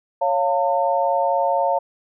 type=chord; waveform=sine; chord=Db augmented; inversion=none; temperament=equal with one note detuned; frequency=554.4 / 698.5 / 902.7 Hz; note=Db5 / F5 / A5; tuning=0 / 0 / +44 cents; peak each=-21 dBFS; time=0.21-1.79 s; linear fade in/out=10 ms; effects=none